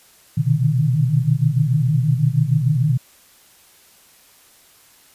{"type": "tone cluster", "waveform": "sine", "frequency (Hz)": [121.7, 129.1, 150, 156.4], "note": ["B2", "C3", "D3", "D#3"], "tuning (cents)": [-25, -23, 37, 9], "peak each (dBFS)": -20, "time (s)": [0.37, 2.98], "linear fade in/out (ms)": 10, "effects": ["white hiss -51 dBFS RMS until 5.14 s", "resampled to 32000 Hz"]}